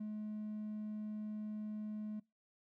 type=tone; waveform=triangle; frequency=212.8 Hz; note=G#3; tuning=42 cents sharp; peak=-37 dBFS; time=0-2.2 s; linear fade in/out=10 ms; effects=noise-tail reverb RT60 0.2 s tail -23 dB re dry + tanh soft clip ceiling -35 dBFS